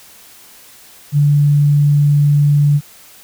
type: tone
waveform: sine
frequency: 145.4 Hz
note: D3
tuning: 17 cents flat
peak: -8 dBFS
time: 1.12-2.81 s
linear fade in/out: 50 ms
effects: white hiss -42 dBFS RMS until 3.23 s